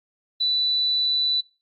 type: tone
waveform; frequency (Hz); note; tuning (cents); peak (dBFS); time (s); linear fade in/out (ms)
sine; 3975; B7; +10; -20; 0.4-1.41; 10
effects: noise-tail reverb RT60 0.3 s tail -19 dB re dry + Opus 32 kbps